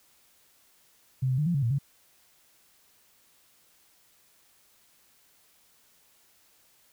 sine tone with pitch steps, 130.4 / 128.9 / 150 / 173.6 / 139.9 / 116.2 / 139.5 Hz, C3 / C3 / D3 / F3 / C#3 / A#2 / C#3, -5 / -26 / +37 / -10 / +16 / -5 / +11 cents, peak -23 dBFS, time 1.22-1.787 s, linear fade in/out 10 ms, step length 81 ms, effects white hiss -63 dBFS RMS until 6.92 s

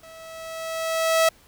sawtooth tone with level ramp, 650 Hz, E5, 24 cents flat, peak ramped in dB -40 to -11 dBFS, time 0.03-1.29 s, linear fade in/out 5 ms, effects pink hiss -55 dBFS RMS until 1.47 s

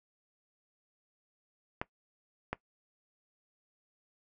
clicks, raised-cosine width 0.5 ms, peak -18 dBFS, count 2, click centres 1.815 / 2.53 s, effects noise-tail reverb RT60 0.1 s tail -19 dB re dry

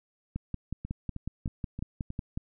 two click trains, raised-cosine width 5 ms, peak -24 / -20 dBFS, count 5 / 12, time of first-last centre 0.85-2.104 / 0.36-2.375 s, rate 3.19 / 5.46 Hz, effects none

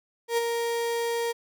35% pulse tone with ADSR envelope, 467 Hz, A#4, 3 cents sharp, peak -19 dBFS, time 0.28-1.33 s, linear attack 95 ms, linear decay 23 ms, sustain -5 dB, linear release 22 ms, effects none

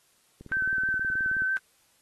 click train, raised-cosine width 3 ms, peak -31 dBFS, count 20, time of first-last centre 0.41-1.421 s, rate 18.8 Hz
sine tone with vibrato, 1540 Hz, G6, 31 cents flat, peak -24 dBFS, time 0.52-1.57 s, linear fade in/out 0 ms, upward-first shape sine, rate 6.2 Hz, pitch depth 18 cents each way
effects white hiss -65 dBFS RMS until 2.01 s + AAC 32 kbps

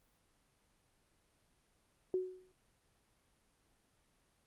sine tone with exponential decay, 370 Hz, F#4, in tune, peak -29 dBFS, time 2.14-2.52 s, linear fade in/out 1 ms, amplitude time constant 81 ms, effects pink hiss -74 dBFS RMS until 4.46 s + Opus 32 kbps

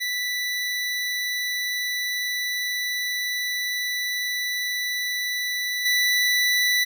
25% pulse tone with level steps, 1975.5 Hz, B6, in tune, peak -21 / -15 dBFS, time 0-6.85 s, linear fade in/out 20 ms, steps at 5.85 s, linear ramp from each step 10 ms, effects none

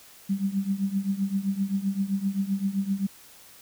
sine tone with tremolo, 196.1 Hz, G3, 1 cent sharp, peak -20 dBFS, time 0.29-3.07 s, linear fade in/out 10 ms, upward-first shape triangle, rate 7.7 Hz, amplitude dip 90%, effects white hiss -51 dBFS RMS until 3.61 s

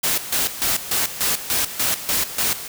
white noise with tremolo, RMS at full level -20 dBFS, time 0.03-2.68 s, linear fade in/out 10 ms, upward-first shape square, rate 3.4 Hz, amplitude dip 75%, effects none

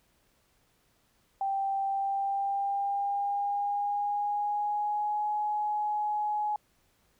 sine tone with pitch glide, 784 to 840.3 Hz, G5 to G#5, 0 to +20 cents, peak -27 dBFS, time 1.41-6.56 s, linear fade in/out 2 ms, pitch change +120 cents, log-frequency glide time 1.86-5.28 s, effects pink hiss -69 dBFS RMS until 7.19 s

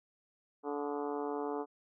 harmonic tone with a mistuned harmonic, 145 Hz, D3, 22 cents flat, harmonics 2 / 3 / 4 / 5 / 6 / 7 / 8 / 9 / 10, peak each -40 / -37 / -48 / -43 / -44 / -47 / -50 / -51 / -59 dBFS, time 0.63-1.66 s, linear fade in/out 50 ms, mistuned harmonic 9, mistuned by -72 cents, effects none

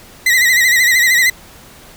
40% pulse tone with vibrato, 1968 Hz, B6, 7 cents flat, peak -8 dBFS, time 0.26-1.3 s, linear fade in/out 5 ms, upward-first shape sine, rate 13 Hz, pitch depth 82 cents each way, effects pink hiss -40 dBFS RMS until 1.96 s

